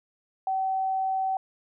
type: tone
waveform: sine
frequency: 764 Hz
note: G5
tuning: 45 cents flat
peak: -24 dBFS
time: 0.47-1.37 s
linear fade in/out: 2 ms
effects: none